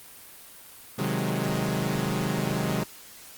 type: chord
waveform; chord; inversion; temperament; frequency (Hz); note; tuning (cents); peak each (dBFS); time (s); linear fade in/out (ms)
sawtooth; Ab dominant seventh; first; equal; 130.81 / 155.56 / 185 / 207.7; C3 / Eb3 / Gb3 / Ab3; 0 / 0 / 0 / 0; -27; 0.98-2.84; 10
effects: white hiss -47 dBFS RMS until 3.37 s + Opus 32 kbps